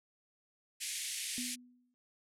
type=band-pass noise; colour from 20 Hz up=white; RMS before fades=-40 dBFS; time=0.8-1.56 s; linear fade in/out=20 ms; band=1900 to 11000 Hz; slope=48 dB/octave
type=tone with exponential decay; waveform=sine; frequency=246.9 Hz; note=B3; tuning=in tune; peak=-37 dBFS; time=1.38-1.94 s; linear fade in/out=0 ms; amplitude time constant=120 ms
effects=none